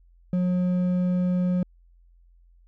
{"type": "tone with hard clipping", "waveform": "sine", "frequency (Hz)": 180.3, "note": "F#3", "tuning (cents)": -45, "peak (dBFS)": -22, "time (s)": [0.33, 1.63], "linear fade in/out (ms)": 2, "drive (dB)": 5, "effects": ["added 43 Hz sine -53 dBFS peak until 2.67 s"]}